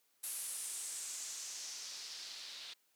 blue noise with low-pass filter sweep, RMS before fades -45 dBFS, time 0.23-2.74 s, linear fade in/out 10 ms, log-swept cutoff 11000 to 3800 Hz, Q 2.6, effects white hiss -75 dBFS RMS until 2.95 s + high-pass 200 Hz 12 dB/octave

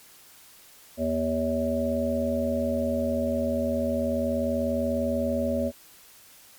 harmonic tone, 80.3 Hz, E2, 45 cents flat, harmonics 1 / 3 / 5 / 7 / 8, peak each -34 / -27 / -37 / -27 / -32 dBFS, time 0.97-5.72 s, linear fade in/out 50 ms, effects white hiss -52 dBFS RMS until 6.58 s + MP3 96 kbps

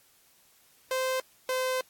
sawtooth tone pair in turn, 519 / 514.8 Hz, C5 / C5, -14 / -28 cents, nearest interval unison, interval 14 cents, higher first, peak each -23 dBFS, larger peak neither, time 0.91-1.2 / 1.49-1.81 s, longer second, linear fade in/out 2 ms, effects white hiss -62 dBFS RMS until 1.89 s + AAC 64 kbps

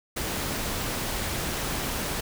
pink noise, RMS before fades -30 dBFS, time 0.16-2.21 s, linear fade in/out 10 ms, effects none

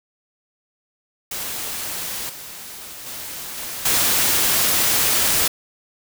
white noise with level steps, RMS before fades -28 / -36 / -32 / -30 / -18 dBFS, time 1.31-5.48 s, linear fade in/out 5 ms, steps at 2.29 / 3.06 / 3.57 / 3.85 s, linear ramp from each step 5 ms, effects none

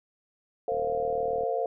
sine chord, Bb suspended second, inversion none, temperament equal with one note detuned, 456 / 523.3 / 698.5 Hz, Bb4 / C5 / F5, -38 / 0 / 0 cents, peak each -30 dBFS, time 0.68-1.66 s, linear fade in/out 2 ms
click train, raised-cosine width 2 ms, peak -31 dBFS, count 29, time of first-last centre 0.72-1.434 s, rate 39.2 Hz
effects none

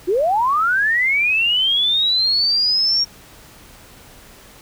sine linear sweep, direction up, 329.6 to 5600 Hz, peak -14 dBFS, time 0.07-3.05 s, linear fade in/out 20 ms, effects pink hiss -44 dBFS RMS until 4.61 s

